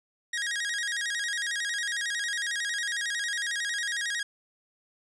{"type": "tone with vibrato", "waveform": "sawtooth", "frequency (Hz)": 1760, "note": "A6", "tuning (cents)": 0, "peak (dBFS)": -25, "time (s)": [0.33, 4.23], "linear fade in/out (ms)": 5, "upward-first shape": "square", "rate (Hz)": 11, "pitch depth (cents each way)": 120, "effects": ["resampled to 22050 Hz", "11-bit"]}